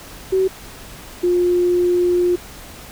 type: tone pair in turn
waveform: sine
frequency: 378.8 / 354.6 Hz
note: F#4 / F4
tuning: +41 / +26 cents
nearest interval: minor second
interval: 115 cents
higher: first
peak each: -13 dBFS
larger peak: neither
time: 0.32-0.48 / 1.23-2.36 s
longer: second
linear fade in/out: 10 ms
effects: added 48 Hz sine -44 dBFS peak until 2.91 s + pink hiss -38 dBFS RMS until 2.91 s